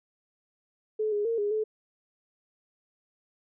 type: tone with pitch steps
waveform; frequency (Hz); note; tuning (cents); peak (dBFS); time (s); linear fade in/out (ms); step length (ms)
sine; 431.2 / 413.8 / 459.5 / 411.7 / 432.7; A4 / G#4 / A#4 / G#4 / A4; -35 / -6 / -25 / -15 / -29; -25; 0.99-1.64; 10; 130
effects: none